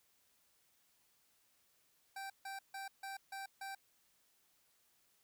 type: tone bursts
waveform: 25% pulse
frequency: 781 Hz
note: G5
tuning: 7 cents flat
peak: -40 dBFS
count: 6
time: 2.16-3.75 s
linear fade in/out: 5 ms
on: 140 ms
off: 150 ms
effects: white hiss -74 dBFS RMS until 5.23 s